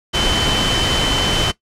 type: tone in noise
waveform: sine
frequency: 3057 Hz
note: G7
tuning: 44 cents flat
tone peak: -19 dBFS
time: 0.13-1.52 s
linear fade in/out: 20 ms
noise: pink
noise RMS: -18 dBFS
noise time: 0.13-1.52 s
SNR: -4 dB
effects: noise-tail reverb RT60 0.1 s tail -17 dB re dry + low-pass 7000 Hz 12 dB/octave